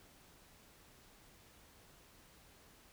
silence, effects pink hiss -63 dBFS RMS until 2.92 s

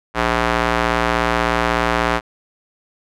square tone with band-pass filter, 58.27 Hz, A#1, in tune, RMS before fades -18 dBFS, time 0.14-2.21 s, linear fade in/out 50 ms, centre 1300 Hz, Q 0.86, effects none

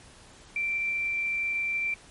sine tone, 2349 Hz, D7, in tune, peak -26 dBFS, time 0.56-1.94 s, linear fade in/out 2 ms, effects pink hiss -52 dBFS RMS until 2.1 s + MP3 48 kbps

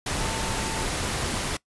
sine tone in noise, 892 Hz, A5, 23 cents sharp, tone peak -35 dBFS, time 0.2-0.84 s, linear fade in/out 5 ms, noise pink, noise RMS -28 dBFS, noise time 0.06-1.57 s, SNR -10 dB, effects noise-tail reverb RT60 0.1 s tail -21 dB re dry + resampled to 24000 Hz

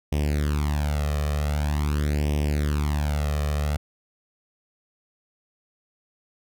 sawtooth tone with flanger, 73.8 Hz, D2, 9 cents sharp, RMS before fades -24 dBFS, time 0.12-3.77 s, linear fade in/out 5 ms, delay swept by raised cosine 0.35 to 1.65 ms, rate 0.45 Hz, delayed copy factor +0.85, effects none

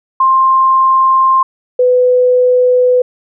sine tone pair in turn, 1055 / 499.6 Hz, C6 / B4, +14 / +20 cents, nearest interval octave + minor second, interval 1294 cents, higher first, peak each -6 dBFS, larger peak neither, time 0.2-1.43 / 1.79-3.02 s, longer neither, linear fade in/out 5 ms, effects none

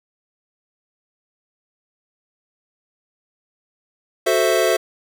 square chord, F# half-diminished seventh, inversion none, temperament equal, 370 / 440 / 523.3 / 659.3 Hz, F#4 / A4 / C5 / E5, 0 / 0 / 0 / 0 cents, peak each -22 / -22 / -22 / -20 dBFS, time 4.26-4.77 s, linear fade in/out 10 ms, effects none

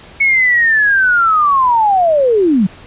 sine linear sweep, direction down, 2217 to 172.1 Hz, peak -8 dBFS, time 0.2-2.67 s, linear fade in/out 10 ms, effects pink hiss -38 dBFS RMS until 2.86 s + resampled to 8000 Hz

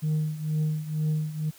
sine tone with tremolo, 154.3 Hz, D#3, 14 cents flat, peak -19 dBFS, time 0.02-1.51 s, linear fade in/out 20 ms, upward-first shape triangle, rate 2.1 Hz, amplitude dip 85%, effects tanh soft clip ceiling -21 dBFS + white hiss -53 dBFS RMS until 1.58 s

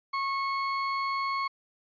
35% pulse tone, 1095 Hz, C#6, 22 cents flat, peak -26 dBFS, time 0.13-1.48 s, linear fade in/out 10 ms, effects resampled to 11025 Hz

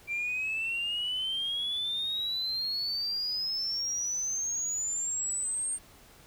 sine exponential sweep, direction up, 2347 to 8740 Hz, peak -28 dBFS, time 0.07-5.79 s, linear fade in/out 50 ms, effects tanh soft clip ceiling -26 dBFS + pink hiss -56 dBFS RMS until 6.26 s

